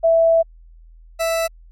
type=tone pair in turn; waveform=sine / 40% pulse; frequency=659.3 / 659.3 Hz; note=E5 / E5; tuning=0 / 0 cents; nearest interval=unison; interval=0 cents; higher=neither; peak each=-11 / -17 dBFS; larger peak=first; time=0.03-0.43 / 1.19-1.48 s; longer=first; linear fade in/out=20 ms; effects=added 41 Hz sine -42 dBFS peak until 1.71 s + AAC 48 kbps